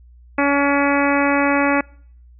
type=harmonic tone; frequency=282.7 Hz; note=C#4; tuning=34 cents sharp; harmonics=1 / 2 / 3 / 4 / 5 / 6 / 7 / 8 / 9; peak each=-18 / -21 / -23 / -24 / -25 / -26 / -26 / -27 / -28 dBFS; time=0.38-1.81 s; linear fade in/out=5 ms; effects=noise-tail reverb RT60 0.6 s tail -26 dB re dry + added 60 Hz sine -43 dBFS peak until 2.39 s